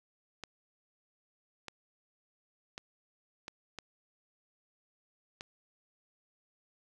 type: clicks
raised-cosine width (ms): 0.2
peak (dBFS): -24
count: 6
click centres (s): 0.437 / 1.683 / 2.779 / 3.481 / 3.787 / 5.409
effects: none